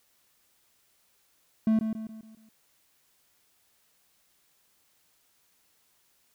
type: tone with echo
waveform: triangle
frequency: 220 Hz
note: A3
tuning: in tune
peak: -18 dBFS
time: 1.67-1.79 s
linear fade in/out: 2 ms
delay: 140 ms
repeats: 5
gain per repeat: -7 dB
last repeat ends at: 2.49 s
effects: white hiss -68 dBFS RMS until 6.34 s